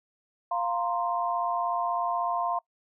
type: chord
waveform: sine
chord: F suspended fourth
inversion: none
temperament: just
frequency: 698.5 / 931.3 / 1047.7 Hz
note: F5 / Bb5 / C6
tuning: 0 / -2 / +2 cents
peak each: -29 / -32 / -30 dBFS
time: 0.51-2.59 s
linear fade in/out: 5 ms
effects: noise-tail reverb RT60 0.1 s tail -23 dB re dry